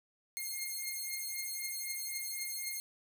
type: beating tone pair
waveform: 5% pulse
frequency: 2130 / 2133.9 Hz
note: C7 / C7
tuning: +30 / +34 cents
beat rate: 3.9 Hz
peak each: -30 dBFS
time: 0.37-2.8 s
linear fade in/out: 0 ms
effects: none